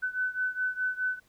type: beating tone pair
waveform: sine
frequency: 1505 / 1509.8 Hz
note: F#6 / F#6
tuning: +29 / +35 cents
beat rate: 4.8 Hz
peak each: -30 / -32 dBFS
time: 0.02-1.2 s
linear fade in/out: 20 ms
effects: pink hiss -66 dBFS RMS until 1.28 s